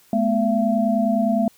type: tone cluster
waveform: sine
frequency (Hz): 213.6 / 243.4 / 675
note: G#3 / B3 / E5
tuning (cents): +49 / -25 / +41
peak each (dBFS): -20 / -22 / -21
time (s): 0.13-1.48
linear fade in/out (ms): 2
effects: white hiss -55 dBFS RMS until 1.57 s